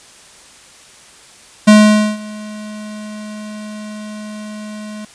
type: tone with ADSR envelope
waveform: square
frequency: 212.1 Hz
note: G#3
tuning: 37 cents sharp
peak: -3 dBFS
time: 1.67-5.05 s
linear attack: 12 ms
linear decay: 490 ms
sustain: -24 dB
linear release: 4 ms
effects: white hiss -42 dBFS RMS until 5.14 s + resampled to 22050 Hz